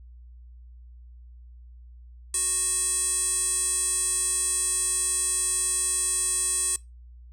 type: tone with band-pass filter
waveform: square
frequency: 369.1 Hz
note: F#4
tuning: 4 cents flat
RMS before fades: -26 dBFS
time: 2.34-6.76 s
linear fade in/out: 2 ms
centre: 8600 Hz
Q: 9.1
effects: noise-tail reverb RT60 0.2 s tail -22 dB re dry + added 60 Hz sine -44 dBFS peak until 7.32 s